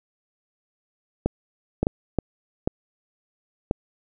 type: clicks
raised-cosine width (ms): 2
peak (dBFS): -7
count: 6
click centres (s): 1.26 / 1.83 / 1.869 / 2.187 / 2.675 / 3.711
effects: none